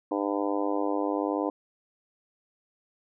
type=harmonic tone; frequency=100.8 Hz; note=G2; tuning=49 cents sharp; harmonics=3 / 4 / 5 / 6 / 7 / 8 / 9 / 10; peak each=-29 / -34 / -32 / -36 / -36 / -38 / -37 / -38 dBFS; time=0.11-1.5 s; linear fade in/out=5 ms; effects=none